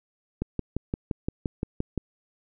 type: click train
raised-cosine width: 3 ms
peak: -14 dBFS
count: 10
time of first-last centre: 0.42-1.977 s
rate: 5.78 Hz
effects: none